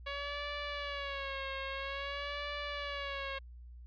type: tone with vibrato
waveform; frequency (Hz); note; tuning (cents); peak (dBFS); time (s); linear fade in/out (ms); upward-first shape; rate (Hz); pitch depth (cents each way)
10% pulse; 560; C#5; +18; -29; 0.06-3.39; 10; sine; 0.5; 65
effects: added 60 Hz sine -48 dBFS peak until 3.86 s + resampled to 11025 Hz